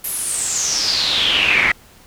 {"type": "noise with band-pass filter sweep", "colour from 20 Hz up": "brown", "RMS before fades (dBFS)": -18, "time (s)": [0.04, 1.72], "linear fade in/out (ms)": 5, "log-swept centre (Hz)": [12000, 2000], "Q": 7.4, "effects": ["pink hiss -47 dBFS RMS until 2.06 s"]}